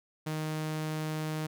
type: tone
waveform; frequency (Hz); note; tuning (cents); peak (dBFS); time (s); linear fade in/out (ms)
sawtooth; 155.56; D#3; 0; -28; 0.26-1.47; 10
effects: none